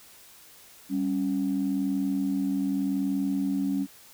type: tone pair together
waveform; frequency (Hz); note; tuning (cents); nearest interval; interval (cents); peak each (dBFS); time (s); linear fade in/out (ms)
sine; 196.05 / 276.9; G3 / C#4; 0 / -2; tritone; 598; -28 / -25; 0.89-3.87; 50
effects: tanh soft clip ceiling -18 dBFS + white hiss -52 dBFS RMS until 4.13 s